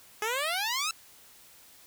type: exponential sweep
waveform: 10% pulse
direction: up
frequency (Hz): 415.3 to 1348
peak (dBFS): -20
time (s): 0.22-0.91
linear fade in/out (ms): 2
effects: white hiss -55 dBFS RMS until 1.86 s